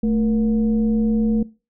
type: tone with frequency modulation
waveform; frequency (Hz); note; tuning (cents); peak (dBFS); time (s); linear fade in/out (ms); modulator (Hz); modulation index
sine; 220.1; A3; +1; -16; 0.03-1.43; 5; 254; 0.51
effects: noise-tail reverb RT60 0.3 s tail -20 dB re dry